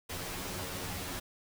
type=noise with comb filter; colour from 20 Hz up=pink; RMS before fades=-39 dBFS; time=0.09-1.2 s; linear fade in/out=10 ms; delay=11 ms; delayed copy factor=+1; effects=none